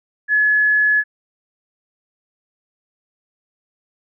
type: tone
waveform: sine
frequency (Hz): 1703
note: G#6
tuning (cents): +43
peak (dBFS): -12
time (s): 0.28-1.04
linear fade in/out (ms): 50
effects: none